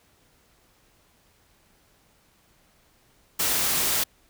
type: noise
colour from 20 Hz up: white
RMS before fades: -24 dBFS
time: 3.39-4.04 s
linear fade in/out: 10 ms
effects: pink hiss -62 dBFS RMS until 4.29 s